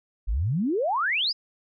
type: exponential sweep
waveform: sine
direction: up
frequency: 44.28 to 5274 Hz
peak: -22 dBFS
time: 0.27-1.33 s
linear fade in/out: 20 ms
effects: none